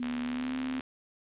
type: tone with pitch glide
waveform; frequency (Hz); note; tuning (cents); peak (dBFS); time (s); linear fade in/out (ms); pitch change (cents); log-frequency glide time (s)
sine; 245.5 to 257.6; B3 to C4; -10 to -27; -31; 0-0.8; 2; +83; 0.25-0.55
type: click train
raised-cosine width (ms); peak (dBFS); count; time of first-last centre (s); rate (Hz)
0.3; -23; 58; 0.03-0.808; 73.3
effects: resampled to 8000 Hz + 10-bit